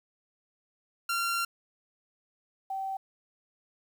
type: tone pair in turn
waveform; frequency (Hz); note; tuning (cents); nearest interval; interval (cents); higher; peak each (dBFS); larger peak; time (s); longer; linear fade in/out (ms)
sawtooth / sine; 1377 / 772.8; F6 / G5; -25 / -25; minor seventh; 1000; first; -24 / -31; first; 1.09-1.45 / 2.7-2.97; first; 5
effects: 10-bit